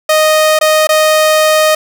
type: tone with dropouts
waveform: sawtooth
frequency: 621 Hz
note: D#5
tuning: 3 cents flat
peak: -3 dBFS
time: 0.09-1.75 s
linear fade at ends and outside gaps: 5 ms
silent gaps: 0.59-0.611 / 0.871-0.89 s
effects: none